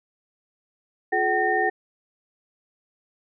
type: tone cluster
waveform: sine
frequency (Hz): 351.5 / 425 / 760 / 1829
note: F4 / G#4 / F#5 / A#6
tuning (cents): +11 / +40 / +46 / -33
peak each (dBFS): -28 / -26 / -23 / -24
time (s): 1.12-1.7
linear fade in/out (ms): 10
effects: none